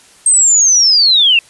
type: linear sweep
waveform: sine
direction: down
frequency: 8460 to 2634 Hz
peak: -6 dBFS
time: 0.26-1.39 s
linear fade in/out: 2 ms
effects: white hiss -44 dBFS RMS until 1.49 s + resampled to 24000 Hz